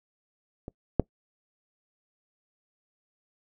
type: clicks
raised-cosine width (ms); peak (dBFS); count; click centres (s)
2; -24 / -6; 2; 0.681 / 0.997
effects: noise-tail reverb RT60 0.1 s tail -24 dB re dry